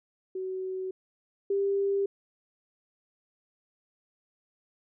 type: tone pair in turn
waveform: sine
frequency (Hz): 375.3 / 396.6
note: F#4 / G4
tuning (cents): +25 / +20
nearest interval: minor second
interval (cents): 95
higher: second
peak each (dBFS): -31 / -24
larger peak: second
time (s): 0.35-0.91 / 1.5-2.06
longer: neither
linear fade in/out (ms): 5
effects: none